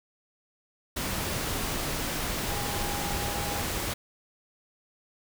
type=tone in noise; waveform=sine; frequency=815 Hz; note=G#5; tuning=33 cents flat; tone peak=-37 dBFS; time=2.49-3.63 s; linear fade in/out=10 ms; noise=pink; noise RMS=-31 dBFS; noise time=0.96-3.94 s; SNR=-9 dB; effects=none